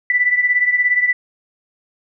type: beating tone pair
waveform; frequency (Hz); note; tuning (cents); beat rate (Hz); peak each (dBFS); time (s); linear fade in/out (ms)
sine; 1975.5 / 1992.5; B6 / B6; 0 / +15; 17; -14 / -19; 0.1-1.13; 2
effects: none